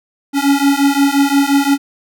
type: beating tone pair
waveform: square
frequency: 277.2 / 282.9 Hz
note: C#4 / C#4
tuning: 0 / +35 cents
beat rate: 5.7 Hz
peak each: -14 dBFS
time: 0.33-1.78 s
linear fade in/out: 50 ms
effects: none